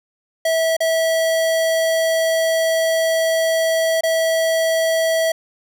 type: tone with dropouts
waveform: square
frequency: 651 Hz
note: E5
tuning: 22 cents flat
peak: -16 dBFS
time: 0.45-5.32 s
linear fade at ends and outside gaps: 5 ms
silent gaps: 0.767-0.804 / 4.009-4.034 s
effects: none